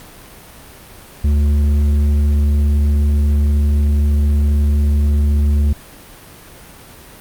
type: tone with tanh clipping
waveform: sine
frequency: 73 Hz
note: D2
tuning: 10 cents flat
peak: -12 dBFS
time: 1.24-5.73 s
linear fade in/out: 5 ms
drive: 8 dB
effects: pink hiss -39 dBFS RMS until 7.2 s + Opus 48 kbps